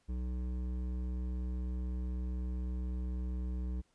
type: tone with hard clipping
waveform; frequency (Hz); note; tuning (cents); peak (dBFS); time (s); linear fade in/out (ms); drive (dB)
sine; 62; B1; +7; -36; 0.08-3.82; 20; 11
effects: pink hiss -74 dBFS RMS until 3.94 s + resampled to 22050 Hz